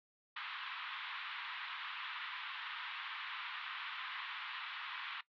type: band-pass noise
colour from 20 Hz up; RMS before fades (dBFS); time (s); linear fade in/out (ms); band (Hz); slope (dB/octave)
pink; -45; 0.36-5.21; 5; 990 to 3700; 48
effects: noise-tail reverb RT60 0.1 s tail -17 dB re dry